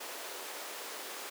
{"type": "high-pass noise", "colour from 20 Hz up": "pink", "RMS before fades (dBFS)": -43, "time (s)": [0, 1.3], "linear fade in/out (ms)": 10, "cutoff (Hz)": 380, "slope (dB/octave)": 24, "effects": []}